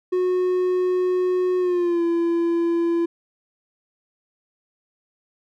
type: tone with pitch glide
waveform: triangle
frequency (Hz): 365 to 338.6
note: F#4 to E4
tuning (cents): -24 to +46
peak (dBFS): -16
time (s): 0.12-3.06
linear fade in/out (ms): 10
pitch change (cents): -130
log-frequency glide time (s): 1.59-2.03
effects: none